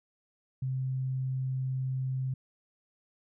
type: tone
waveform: sine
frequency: 130.81 Hz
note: C3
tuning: in tune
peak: -29 dBFS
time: 0.62-2.34 s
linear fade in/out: 5 ms
effects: none